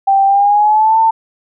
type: tone with pitch glide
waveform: sine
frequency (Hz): 784 to 895.4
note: G5 to A5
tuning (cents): 0 to +30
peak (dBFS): -7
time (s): 0.07-1.11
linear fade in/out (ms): 10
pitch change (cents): +230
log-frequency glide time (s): 0.26-0.99
effects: none